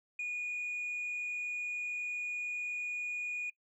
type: tone with frequency modulation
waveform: sine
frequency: 2451 Hz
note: D#7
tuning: 27 cents flat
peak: -32 dBFS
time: 0.19-3.5 s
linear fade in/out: 5 ms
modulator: 47.3 Hz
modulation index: 0.34
effects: noise-tail reverb RT60 0.1 s tail -23 dB re dry + tanh soft clip ceiling -33 dBFS